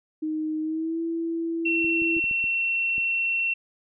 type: tone with pitch glide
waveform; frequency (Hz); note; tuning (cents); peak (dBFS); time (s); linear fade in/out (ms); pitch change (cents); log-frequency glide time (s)
sine; 311.1 to 331.5; D#4 to E4; 0 to +10; -25; 0.22-2.2; 10; +110; 0.61-1.01
type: tone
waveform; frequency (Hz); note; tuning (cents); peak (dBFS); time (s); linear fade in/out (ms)
sine; 2714; E7; +50; -22; 1.65-3.54; 10
type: clicks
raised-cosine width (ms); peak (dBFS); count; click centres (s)
3; -29; 7; 1.845 / 2.02 / 2.167 / 2.241 / 2.312 / 2.441 / 2.981
effects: none